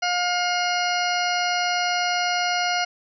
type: harmonic tone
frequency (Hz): 712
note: F5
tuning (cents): +33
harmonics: 1 / 2 / 3 / 4 / 6 / 7 / 8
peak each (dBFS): -24 / -27 / -29 / -30 / -32 / -32 / -33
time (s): 0.02-2.85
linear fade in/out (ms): 10
effects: none